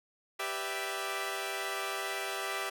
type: chord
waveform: 10% pulse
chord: E minor seventh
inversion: first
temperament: equal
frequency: 392 / 493.9 / 587.3 / 659.3 Hz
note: G4 / B4 / D5 / E5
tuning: 0 / 0 / 0 / 0 cents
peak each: -29 / -34 / -35 / -30 dBFS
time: 0.39-2.7 s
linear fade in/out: 10 ms
effects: none